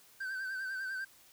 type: tone with vibrato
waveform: triangle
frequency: 1547 Hz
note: G6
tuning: 23 cents flat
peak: -34 dBFS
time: 0.2-1.05 s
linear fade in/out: 10 ms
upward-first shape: sine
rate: 10 Hz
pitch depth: 49 cents each way
effects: white hiss -61 dBFS RMS until 1.32 s